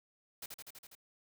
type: noise with echo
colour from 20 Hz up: white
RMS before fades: -44 dBFS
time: 0.42-0.46 s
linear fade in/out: 5 ms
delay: 82 ms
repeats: 6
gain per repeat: -2 dB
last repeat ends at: 0.952 s
effects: none